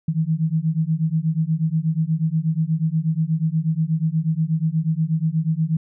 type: beating tone pair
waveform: sine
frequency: 155.9 / 164.2 Hz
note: D#3 / E3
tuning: +4 / -6 cents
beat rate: 8.3 Hz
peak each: -21 dBFS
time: 0.08-5.77 s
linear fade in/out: 5 ms
effects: none